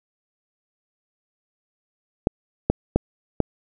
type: clicks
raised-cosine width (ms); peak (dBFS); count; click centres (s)
2; -3; 4; 2.271 / 2.7 / 2.96 / 3.403
effects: none